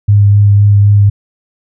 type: tone with vibrato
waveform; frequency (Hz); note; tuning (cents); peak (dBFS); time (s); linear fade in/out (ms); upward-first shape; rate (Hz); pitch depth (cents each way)
sine; 102; G#2; -31; -3; 0.08-1.1; 10; sine; 3.9; 14
effects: none